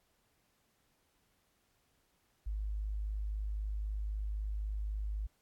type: tone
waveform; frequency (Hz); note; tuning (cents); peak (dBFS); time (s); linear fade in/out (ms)
sine; 51.91; G#1; 0; -34; 2.46-5.27; 10
effects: pink hiss -75 dBFS RMS until 5.41 s + AAC 64 kbps